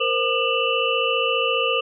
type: tone cluster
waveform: sine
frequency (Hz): 465.2 / 520 / 1205 / 2684 / 2945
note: A#4 / C5 / D6 / E7 / F#7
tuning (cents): -4 / -11 / +44 / +31 / -9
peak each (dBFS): -25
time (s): 0-1.81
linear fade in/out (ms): 10
effects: none